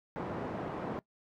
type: band-pass noise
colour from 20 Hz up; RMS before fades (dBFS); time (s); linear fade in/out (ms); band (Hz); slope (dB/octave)
pink; -38; 0.16-0.99; 0; 170 to 960; 12
effects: noise-tail reverb RT60 0.1 s tail -20 dB re dry

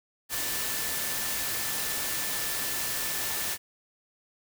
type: tone in noise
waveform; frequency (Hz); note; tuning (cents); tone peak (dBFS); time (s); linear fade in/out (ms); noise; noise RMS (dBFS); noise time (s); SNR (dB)
sine; 1760; A6; 0; -41; 0.29-3.58; 50; white; -31; 0.29-3.58; -13
effects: none

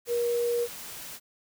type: tone in noise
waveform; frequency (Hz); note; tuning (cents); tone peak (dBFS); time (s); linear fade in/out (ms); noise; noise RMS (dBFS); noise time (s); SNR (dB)
sine; 475.9; A#4; +36; -24; 0.07-0.68; 50; white; -41; 0.05-1.2; +14
effects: none

